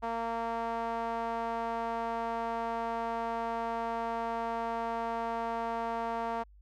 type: tone with band-pass filter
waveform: sawtooth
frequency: 230 Hz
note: A#3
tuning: 23 cents flat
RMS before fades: -34 dBFS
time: 0.02-6.44 s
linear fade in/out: 20 ms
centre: 850 Hz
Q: 2.5
effects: added 50 Hz sine -54 dBFS peak until 6.61 s